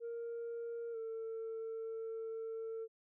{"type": "tone with pitch glide", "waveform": "sine", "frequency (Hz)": [466.2, 449.3], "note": ["A#4", "A4"], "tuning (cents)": [0, 36], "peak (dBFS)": -38, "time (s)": [0, 2.88], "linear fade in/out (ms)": 50, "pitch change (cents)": -64, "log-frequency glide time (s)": [0.92, 0.97], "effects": ["tanh soft clip ceiling -38 dBFS"]}